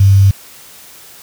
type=tone with quantisation; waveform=sine; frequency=98 Hz; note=G2; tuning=in tune; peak=-4 dBFS; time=0-0.31 s; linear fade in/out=5 ms; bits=5; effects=white hiss -38 dBFS RMS until 1.22 s